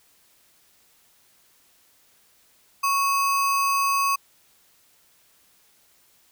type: tone with sample-and-hold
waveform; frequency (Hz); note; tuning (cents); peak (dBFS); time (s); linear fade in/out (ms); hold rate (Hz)
sine; 1108.7; C#6; 0; -19; 2.83-4.16; 10; 3675
effects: white hiss -60 dBFS RMS until 6.31 s